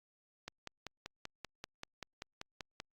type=click train; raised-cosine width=0.2 ms; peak=-25 dBFS; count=13; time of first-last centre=0.48-2.801 s; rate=5.17 Hz; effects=Opus 48 kbps